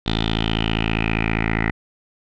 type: tone with low-pass filter sweep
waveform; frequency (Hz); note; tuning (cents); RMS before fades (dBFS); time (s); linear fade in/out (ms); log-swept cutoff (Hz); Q
10% pulse; 55; A1; 0; -21; 0.06-1.71; 5; 3700 to 2000; 6.5
effects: none